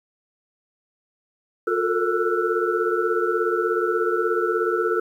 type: tone cluster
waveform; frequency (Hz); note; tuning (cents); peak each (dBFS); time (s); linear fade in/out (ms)
sine; 357 / 439.4 / 456 / 1336 / 1463; F4 / A4 / A#4 / E6 / F#6; +38 / -2 / -38 / +23 / -20; -24 / -26 / -25 / -26 / -30; 1.67-5; 5
effects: 9-bit